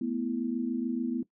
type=chord; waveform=sine; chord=A suspended second; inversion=none; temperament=equal; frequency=220 / 246.9 / 329.6 Hz; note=A3 / B3 / E4; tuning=0 / 0 / 0 cents; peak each=-35 / -30 / -35 dBFS; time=0.01-1.23 s; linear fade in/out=5 ms; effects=noise-tail reverb RT60 0.1 s tail -18 dB re dry